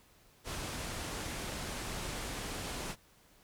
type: low-pass noise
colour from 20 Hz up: pink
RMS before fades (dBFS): -40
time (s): 0.44-2.96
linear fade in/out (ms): 50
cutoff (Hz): 11000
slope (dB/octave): 24
effects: pink hiss -64 dBFS RMS until 3.43 s